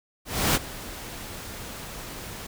pink noise with ADSR envelope, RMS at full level -20 dBFS, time 0.25-2.47 s, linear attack 300 ms, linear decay 32 ms, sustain -18 dB, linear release 8 ms, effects none

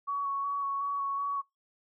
sine tone with vibrato, 1119 Hz, C#6, 16 cents sharp, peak -29 dBFS, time 0.07-1.42 s, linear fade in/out 20 ms, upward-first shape square, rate 2.7 Hz, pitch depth 13 cents each way, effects noise-tail reverb RT60 0.2 s tail -24 dB re dry

